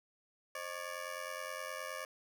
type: ring-modulated tone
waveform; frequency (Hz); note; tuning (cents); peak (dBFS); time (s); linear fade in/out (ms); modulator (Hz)
15% pulse; 572; D5; -46; -31; 0.55-2.05; 2; 44.8
effects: none